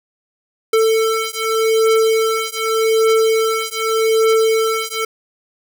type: beating tone pair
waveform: square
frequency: 444.3 / 445.14 Hz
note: A4 / A4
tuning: +17 / +20 cents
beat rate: 0.84 Hz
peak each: -17 dBFS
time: 0.73-5.05 s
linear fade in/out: 5 ms
effects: none